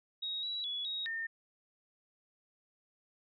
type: tone with pitch steps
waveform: sine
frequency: 3782 / 3905 / 3392 / 3785 / 1817 Hz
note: A#7 / B7 / G#7 / A#7 / A#6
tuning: +24 / -20 / +36 / +26 / -45 cents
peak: -35 dBFS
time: 0.22-1.27 s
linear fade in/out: 10 ms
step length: 210 ms
effects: none